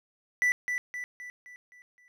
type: tone with echo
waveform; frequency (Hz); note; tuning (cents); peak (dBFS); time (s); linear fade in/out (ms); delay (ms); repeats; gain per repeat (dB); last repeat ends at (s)
triangle; 1975.5; B6; 0; -20; 0.42-0.52; 0; 260; 6; -6; 2.08
effects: none